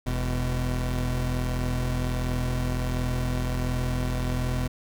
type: tone pair together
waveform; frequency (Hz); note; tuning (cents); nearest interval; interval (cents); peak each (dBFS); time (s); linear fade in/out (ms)
30% pulse; 41.33 / 125.5; E1 / B2; +5 / +28; octave + perfect fifth; 1923; -25; 0.06-4.68; 10
effects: none